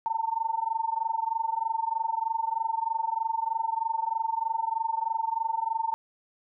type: tone with amplitude modulation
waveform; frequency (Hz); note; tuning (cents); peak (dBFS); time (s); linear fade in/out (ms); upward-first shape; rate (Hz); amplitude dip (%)
sine; 901; A5; +41; -22; 0.06-5.94; 0; sine; 23.2; 90
effects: none